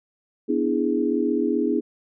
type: chord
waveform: sine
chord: E dominant seventh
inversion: second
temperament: equal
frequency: 246.9 / 293.7 / 329.6 / 415.3 Hz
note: B3 / D4 / E4 / G#4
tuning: 0 / 0 / 0 / 0 cents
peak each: -25 dBFS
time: 0.48-1.81 s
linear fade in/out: 20 ms
effects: none